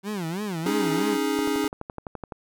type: tone with vibrato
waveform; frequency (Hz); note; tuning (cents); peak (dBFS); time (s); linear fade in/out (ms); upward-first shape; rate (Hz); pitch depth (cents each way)
30% pulse; 185; F#3; 0; -25; 0.03-1.18; 50; sine; 3.1; 250
type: chord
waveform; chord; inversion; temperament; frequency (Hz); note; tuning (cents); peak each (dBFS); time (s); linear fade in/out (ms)
square; C# suspended second; none; equal; 277.2 / 311.1 / 415.3; C#4 / D#4 / G#4; 0 / 0 / 0; -28; 0.66-1.68; 2
type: click train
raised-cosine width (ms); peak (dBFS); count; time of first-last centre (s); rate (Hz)
1; -20; 12; 1.39-2.322; 11.8
effects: none